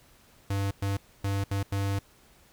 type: tone bursts at uneven times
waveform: square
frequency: 98.9 Hz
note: G2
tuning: 16 cents sharp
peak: -27 dBFS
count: 5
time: 0.5-0.71 / 0.82-0.97 / 1.24-1.44 / 1.51-1.63 / 1.72-1.99 s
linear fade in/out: 5 ms
effects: pink hiss -59 dBFS RMS until 2.52 s